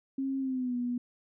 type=tone with pitch glide; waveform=sine; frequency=269.3 to 244.1 Hz; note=C#4 to B3; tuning=-50 to -20 cents; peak=-29 dBFS; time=0.18-0.98 s; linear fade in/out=5 ms; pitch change=-170 cents; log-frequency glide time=0.39-0.76 s; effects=none